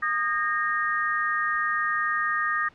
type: tone cluster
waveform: sine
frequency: 1230 / 1612 / 1852 Hz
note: D#6 / G6 / A#6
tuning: -20 / +48 / -12 cents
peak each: -26 / -30 / -26 dBFS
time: 0.02-2.69 s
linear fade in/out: 10 ms
effects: pink hiss -55 dBFS RMS until 2.74 s + low-pass 3000 Hz 12 dB/octave